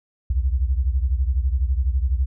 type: beating tone pair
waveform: sine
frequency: 61.74 / 73.74 Hz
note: B1 / D2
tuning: 0 / +8 cents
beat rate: 12 Hz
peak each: -19 / -23 dBFS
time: 0.3-2.26 s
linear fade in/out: 5 ms
effects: none